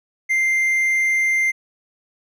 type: tone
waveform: triangle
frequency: 2093 Hz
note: C7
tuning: in tune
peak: -14 dBFS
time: 0.29-1.52 s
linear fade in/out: 20 ms
effects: none